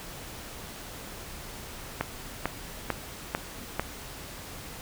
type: click train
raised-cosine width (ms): 0.5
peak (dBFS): -11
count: 5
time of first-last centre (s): 2.01-3.796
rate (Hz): 2.24
effects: pink hiss -42 dBFS RMS until 4.81 s